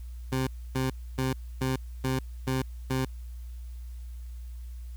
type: tone bursts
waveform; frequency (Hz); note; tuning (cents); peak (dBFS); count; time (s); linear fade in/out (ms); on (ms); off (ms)
20% pulse; 130.81; C3; 0; -21; 7; 0.32-3.05; 5; 150; 280
effects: added 60 Hz sine -37 dBFS peak until 4.96 s + white hiss -62 dBFS RMS until 4.96 s